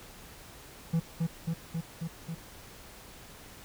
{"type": "tone with echo", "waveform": "triangle", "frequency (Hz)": 164.81, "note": "E3", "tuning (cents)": 0, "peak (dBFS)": -22, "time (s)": [0.93, 1], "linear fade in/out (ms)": 10, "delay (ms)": 270, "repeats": 5, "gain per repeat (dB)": -2, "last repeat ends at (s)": 2.35, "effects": ["pink hiss -50 dBFS RMS until 3.64 s"]}